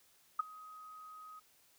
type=tone with ADSR envelope; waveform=sine; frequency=1258 Hz; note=D#6; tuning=19 cents sharp; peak=-26 dBFS; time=0.39-1.4 s; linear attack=7 ms; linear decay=14 ms; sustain=-23 dB; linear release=14 ms; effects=white hiss -68 dBFS RMS until 1.78 s